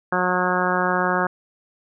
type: harmonic tone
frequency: 181.4 Hz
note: F#3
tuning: 34 cents flat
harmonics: 1 / 2 / 3 / 4 / 5 / 6 / 7 / 8 / 9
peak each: -27 / -27 / -27 / -27 / -27 / -27 / -27 / -27 / -27 dBFS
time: 0.12-1.27 s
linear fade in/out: 5 ms
effects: none